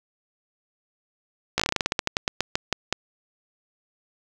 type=slowing click train; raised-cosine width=0.2 ms; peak=-4 dBFS; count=19; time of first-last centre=1.58-2.926 s; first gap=16 ms; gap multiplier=1.16; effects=none

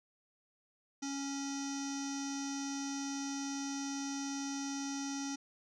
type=tone with low-pass filter; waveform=square; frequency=277.2 Hz; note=C#4; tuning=in tune; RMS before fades=-39 dBFS; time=1.02-5.36 s; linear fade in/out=10 ms; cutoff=6000 Hz; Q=9; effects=none

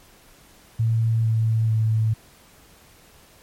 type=tone with pitch steps; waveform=sine; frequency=113.3 / 111.87 / 110.46 Hz; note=A#2 / A2 / A2; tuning=-49 / +29 / +7 cents; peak=-17 dBFS; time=0.79-2.14 s; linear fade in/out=10 ms; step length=450 ms; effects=pink hiss -52 dBFS RMS until 3.42 s + MP3 64 kbps

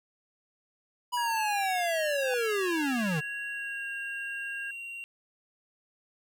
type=linear sweep; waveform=square; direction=down; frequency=987.8 to 142.4 Hz; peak=-28 dBFS; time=1.12-3.21 s; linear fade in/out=20 ms
type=tone with pitch glide; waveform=sine; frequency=1661.2 to 1619.5 Hz; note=G#6 to G#6; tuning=0 to -44 cents; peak=-35 dBFS; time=1.17-4.71 s; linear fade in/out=5 ms; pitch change=-44 cents; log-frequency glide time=3.51-3.87 s
type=tone; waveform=triangle; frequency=2756 Hz; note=F7; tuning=24 cents flat; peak=-36 dBFS; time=1.37-5.04 s; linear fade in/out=0 ms
type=tone with exponential growth; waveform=sine; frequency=790 Hz; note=G5; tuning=13 cents sharp; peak=-32 dBFS; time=2.08-2.34 s; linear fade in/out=1 ms; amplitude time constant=55 ms
effects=none

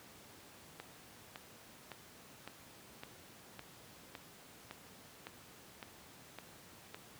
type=click train; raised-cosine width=0.3 ms; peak=-29 dBFS; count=12; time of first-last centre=0.8-6.945 s; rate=1.79 Hz; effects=pink hiss -57 dBFS RMS until 7.19 s + high-pass 100 Hz 12 dB/octave

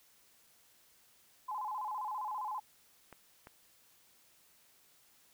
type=tone with vibrato; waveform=sine; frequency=932.3 Hz; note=A#5; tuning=in tune; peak=-36 dBFS; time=1.48-2.6 s; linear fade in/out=10 ms; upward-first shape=square; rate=15 Hz; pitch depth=160 cents each way
type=clicks; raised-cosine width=0.5 ms; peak=-35 dBFS; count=2; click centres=3.127 / 3.471 s
effects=white hiss -66 dBFS RMS until 5.33 s

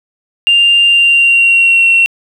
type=tone with pitch glide; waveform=sine; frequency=2794 to 2725 Hz; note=F7 to F7; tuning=0 to -43 cents; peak=-4 dBFS; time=0.47-2.06 s; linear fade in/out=0 ms; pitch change=-43 cents; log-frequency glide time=0.85-1.88 s; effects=tanh soft clip ceiling -1 dBFS + 7-bit

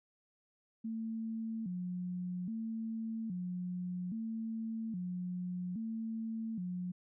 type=tone with vibrato; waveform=sine; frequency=200.7 Hz; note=G3; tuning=41 cents sharp; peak=-36 dBFS; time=0.84-6.92 s; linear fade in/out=10 ms; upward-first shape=square; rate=0.61 Hz; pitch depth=190 cents each way; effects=none

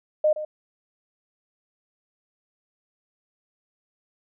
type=tone with echo; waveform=sine; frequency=612 Hz; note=D#5; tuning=29 cents flat; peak=-16 dBFS; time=0.24-0.33 s; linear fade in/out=5 ms; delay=120 ms; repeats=1; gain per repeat=-12 dB; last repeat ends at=0.45 s; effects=none

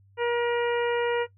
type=harmonic tone; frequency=476.1 Hz; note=A#4; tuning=37 cents sharp; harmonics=1 / 2 / 3 / 4 / 5 / 6; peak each=-24 / -30 / -34 / -36 / -38 / -40 dBFS; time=0.17-1.27 s; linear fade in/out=50 ms; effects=noise-tail reverb RT60 0.1 s tail -18 dB re dry + added 98 Hz sine -55 dBFS peak until 1.37 s

